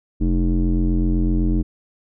square tone with low-pass filter, 43.96 Hz, F1, 12 cents sharp, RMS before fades -18 dBFS, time 0.2-1.63 s, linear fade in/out 20 ms, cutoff 280 Hz, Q 5.9, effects none

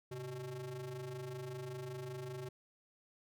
square ring-modulated tone, 122.2 Hz, B2, 18 cents flat, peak -40 dBFS, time 0.11-2.49 s, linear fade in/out 5 ms, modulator 257 Hz, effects none

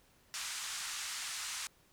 white band-pass noise, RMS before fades -41 dBFS, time 0.34-1.67 s, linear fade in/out 0 ms, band 1000 to 8600 Hz, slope 24 dB/octave, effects pink hiss -67 dBFS RMS until 1.92 s

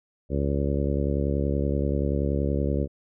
harmonic tone, 70.5 Hz, C#2, 30 cents sharp, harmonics 1 / 2 / 3 / 4 / 5 / 6 / 7 / 8, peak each -26 / -29 / -31 / -32 / -33 / -34 / -34 / -35 dBFS, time 0.29-2.88 s, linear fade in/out 50 ms, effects none

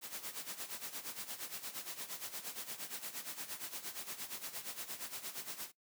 white noise with tremolo, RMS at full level -42 dBFS, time 0.01-5.72 s, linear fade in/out 50 ms, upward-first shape sine, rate 8.6 Hz, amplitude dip 75%, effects noise-tail reverb RT60 0.1 s tail -19 dB re dry + high-pass 150 Hz 12 dB/octave

